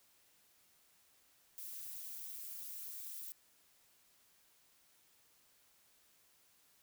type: noise with amplitude modulation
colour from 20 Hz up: violet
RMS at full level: -43 dBFS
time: 1.58-3.32 s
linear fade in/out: 0 ms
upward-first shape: sine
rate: 229 Hz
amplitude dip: 95%
effects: white hiss -70 dBFS RMS until 6.82 s